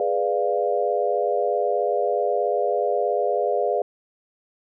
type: chord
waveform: sine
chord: G# diminished seventh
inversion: none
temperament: equal with one note detuned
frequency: 415.3 / 493.9 / 590.7 / 698.5 Hz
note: G#4 / B4 / D5 / F5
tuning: 0 / 0 / +10 / 0 cents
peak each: -25 dBFS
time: 0-3.82 s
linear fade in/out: 2 ms
effects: none